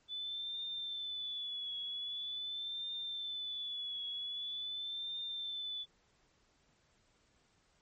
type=tone with vibrato; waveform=sine; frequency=3481 Hz; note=A7; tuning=19 cents flat; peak=-38 dBFS; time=0.08-5.86 s; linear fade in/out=50 ms; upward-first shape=triangle; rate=0.44 Hz; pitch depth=65 cents each way; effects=pink hiss -72 dBFS RMS until 7.81 s + MP3 32 kbps